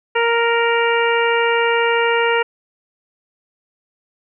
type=harmonic tone; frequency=466.2 Hz; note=A#4; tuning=in tune; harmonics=1 / 2 / 3 / 4 / 5 / 6; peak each=-17 / -20 / -22 / -23 / -24 / -25 dBFS; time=0.15-2.43 s; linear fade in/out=10 ms; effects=none